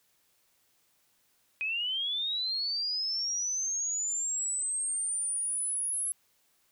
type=linear sweep; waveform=sine; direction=up; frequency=2492 to 10890 Hz; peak=-29 dBFS; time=1.61-6.12 s; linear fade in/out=0 ms; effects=white hiss -70 dBFS RMS until 6.71 s